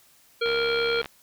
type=harmonic tone; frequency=466.2 Hz; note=A#4; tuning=in tune; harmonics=1 / 3 / 5 / 7 / 9; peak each=-24 / -29 / -31 / -32 / -34 dBFS; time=0.41-1.02 s; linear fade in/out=10 ms
type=click train; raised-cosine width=0.3 ms; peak=-18 dBFS; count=43; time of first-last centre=0.46-1.058 s; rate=70.2 Hz
effects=white hiss -58 dBFS RMS until 1.22 s